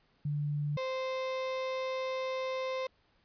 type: tone pair in turn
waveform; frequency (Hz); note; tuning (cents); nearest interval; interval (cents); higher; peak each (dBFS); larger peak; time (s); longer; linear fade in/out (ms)
sine / 35% pulse; 146.83 / 521.1; D3 / C5; 0 / -7; octave + minor seventh; 2193; second; -30 / -31; first; 0.25-0.77 / 0.77-2.87; second; 5
effects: pink hiss -70 dBFS RMS until 3.24 s + resampled to 11025 Hz